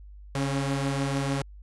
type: tone pair together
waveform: sawtooth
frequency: 139.5 / 272.3 Hz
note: C#3 / C#4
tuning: +11 / -31 cents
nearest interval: octave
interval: 1158 cents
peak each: -23 / -27 dBFS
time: 0.35-1.42 s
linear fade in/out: 2 ms
effects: added 50 Hz sine -43 dBFS peak until 1.62 s + resampled to 24000 Hz